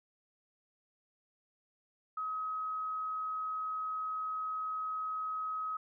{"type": "tone", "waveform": "sine", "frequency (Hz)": 1271, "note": "D#6", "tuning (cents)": 36, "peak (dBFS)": -34, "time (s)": [2.17, 5.77], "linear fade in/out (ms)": 5, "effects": []}